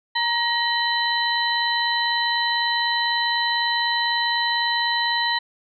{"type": "tone cluster", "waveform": "sine", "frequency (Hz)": [941, 1891, 3048, 4008], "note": ["A#5", "A#6", "G7", "B7"], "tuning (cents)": [16, 24, -49, 25], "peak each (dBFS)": [-24, -24, -31, -24], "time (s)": [0.15, 5.39], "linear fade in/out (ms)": 10, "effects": []}